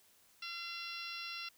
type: harmonic tone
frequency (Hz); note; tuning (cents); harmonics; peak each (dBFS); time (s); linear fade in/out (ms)
684; F5; -36; 2 / 3 / 4 / 5 / 6 / 7 / 8; -49 / -52 / -45 / -51 / -49 / -52 / -51; 0.42-1.49; 5
effects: white hiss -67 dBFS RMS until 1.57 s